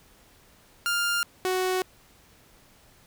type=tone pair in turn; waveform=sawtooth; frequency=1400 / 370.8 Hz; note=F6 / F#4; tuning=+4 / +4 cents; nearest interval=octave + major seventh; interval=2300 cents; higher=first; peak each=-20 dBFS; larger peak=neither; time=0.86-1.23 / 1.45-1.82 s; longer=neither; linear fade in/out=0 ms; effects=pink hiss -57 dBFS RMS until 3.06 s